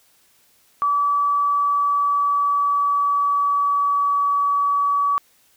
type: tone with pitch glide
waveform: sine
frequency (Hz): 1150 to 1140.1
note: D6 to C#6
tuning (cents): -37 to +48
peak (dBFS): -16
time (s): 0.82-5.18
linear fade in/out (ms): 0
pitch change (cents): -15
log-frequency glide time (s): 1.26-4.29
effects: white hiss -58 dBFS RMS until 5.56 s